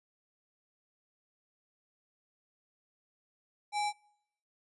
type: tone with sample-and-hold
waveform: sine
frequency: 830.6 Hz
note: G#5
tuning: in tune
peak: -29 dBFS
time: 3.72-3.93 s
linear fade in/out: 50 ms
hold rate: 3150 Hz
effects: noise-tail reverb RT60 0.8 s tail -26 dB re dry + resampled to 24000 Hz